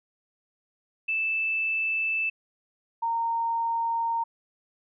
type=tone pair in turn; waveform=sine; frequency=2637 / 922.1 Hz; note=E7 / A#5; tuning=0 / -19 cents; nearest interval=octave + tritone; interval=1819 cents; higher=first; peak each=-24 dBFS; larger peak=neither; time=1.08-2.3 / 3.02-4.24 s; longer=neither; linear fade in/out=10 ms; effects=none